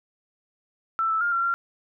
sine tone with pitch steps, 1331 / 1316 / 1408 / 1367 / 1379 Hz, E6 / E6 / F6 / F6 / F6, +16 / -3 / +14 / -37 / -22 cents, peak -21 dBFS, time 0.99-1.54 s, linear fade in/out 0 ms, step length 110 ms, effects none

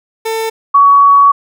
30% pulse / sine tone pair in turn, 446.9 / 1126.1 Hz, A4 / C#6, +27 / +27 cents, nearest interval octave + major third, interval 1600 cents, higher second, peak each -12 / -3 dBFS, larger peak second, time 0.25-0.5 / 0.74-1.32 s, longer second, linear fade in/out 10 ms, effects none

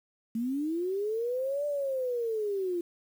sine linear two-way sweep, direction up then down, 220 to 590 to 339.7 Hz, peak -28 dBFS, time 0.35-2.81 s, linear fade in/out 5 ms, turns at 1.66 s, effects 9-bit

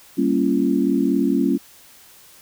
sine chord, G half-diminished seventh, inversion none, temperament equal with one note detuned, 196 / 233.1 / 277.2 / 341.6 Hz, G3 / Bb3 / Db4 / F4, 0 / 0 / 0 / -38 cents, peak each -23 / -22 / -19 / -23 dBFS, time 0.17-1.58 s, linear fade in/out 20 ms, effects white hiss -48 dBFS RMS until 2.41 s

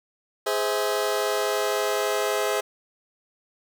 sawtooth chord, Ab augmented, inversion none, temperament just, 415.3 / 519.1 / 648.9 Hz, Ab4 / C5 / E5, 0 / -14 / -27 cents, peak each -22 / -24 / -24 dBFS, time 0.46-2.61 s, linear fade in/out 10 ms, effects none

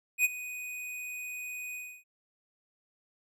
square tone with ADSR envelope, 2489 Hz, D#7, in tune, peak -21 dBFS, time 0.18-2.04 s, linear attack 66 ms, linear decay 27 ms, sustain -17 dB, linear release 290 ms, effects none

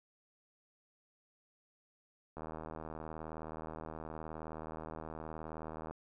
click train, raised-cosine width 1 ms, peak -30 dBFS, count 281, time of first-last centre 2.37-5.91 s, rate 79.1 Hz, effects none

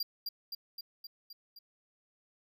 square tone with echo, 4767 Hz, D8, 25 cents sharp, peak -32 dBFS, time 0-0.03 s, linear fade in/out 5 ms, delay 260 ms, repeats 6, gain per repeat -3 dB, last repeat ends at 1.59 s, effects none

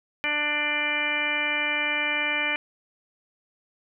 harmonic tone, 296.5 Hz, D4, 17 cents sharp, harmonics 1 / 2 / 3 / 4 / 5 / 6 / 7 / 8 / 10, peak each -38 / -36 / -36 / -38 / -35 / -31 / -32 / -26 / -33 dBFS, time 0.24-2.56 s, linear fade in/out 0 ms, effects none

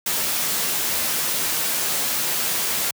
white noise with comb filter, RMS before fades -23 dBFS, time 0.06-2.91 s, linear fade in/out 5 ms, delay 13 ms, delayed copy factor +0.5, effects high-pass 100 Hz 12 dB/octave

